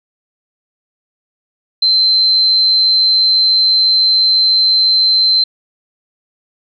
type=tone; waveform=sine; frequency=4097 Hz; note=C8; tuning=37 cents flat; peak=-8 dBFS; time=1.82-5.44 s; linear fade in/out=5 ms; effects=none